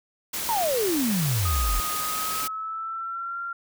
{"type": "noise", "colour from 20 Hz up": "white", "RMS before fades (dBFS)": -30, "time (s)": [0.33, 2.48], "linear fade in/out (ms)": 10}
{"type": "exponential sweep", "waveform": "sine", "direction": "down", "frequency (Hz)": [968, 38.89], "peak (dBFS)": -22, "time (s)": [0.49, 1.8], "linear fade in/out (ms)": 0}
{"type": "tone with pitch glide", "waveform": "sine", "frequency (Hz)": [1244.5, 1380.9], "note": ["D#6", "F6"], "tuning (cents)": [0, -20], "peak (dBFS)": -29, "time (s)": [1.45, 3.53], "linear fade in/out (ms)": 5, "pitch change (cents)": 180, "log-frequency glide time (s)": [2.01, 3.39]}
{"effects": []}